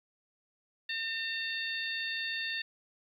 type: harmonic tone with a mistuned harmonic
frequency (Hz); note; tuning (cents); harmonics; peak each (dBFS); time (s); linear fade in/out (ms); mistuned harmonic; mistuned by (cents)
906; A#5; -50; 2 / 3 / 4 / 5; -36 / -39 / -39 / -42; 0.89-2.62; 5; 5; -22
effects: 11-bit